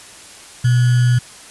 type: tone with sample-and-hold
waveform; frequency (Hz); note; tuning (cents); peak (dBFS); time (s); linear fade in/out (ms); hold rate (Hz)
sine; 122.8; B2; -9; -10; 0.64-1.19; 10; 1575
effects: white hiss -39 dBFS RMS until 1.5 s + resampled to 24000 Hz